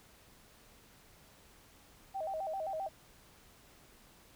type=tone with vibrato; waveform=sine; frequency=701 Hz; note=F5; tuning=6 cents sharp; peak=-35 dBFS; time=2.14-2.89 s; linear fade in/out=20 ms; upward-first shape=square; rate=7.6 Hz; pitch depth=180 cents each way; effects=pink hiss -61 dBFS RMS until 4.35 s